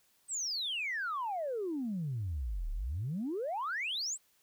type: exponential two-way sweep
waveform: sine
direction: down then up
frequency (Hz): 8350 to 34.36 to 8350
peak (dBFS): -32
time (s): 0.28-4.18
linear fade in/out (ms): 50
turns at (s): 2.71
effects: tanh soft clip ceiling -29 dBFS + white hiss -70 dBFS RMS until 4.42 s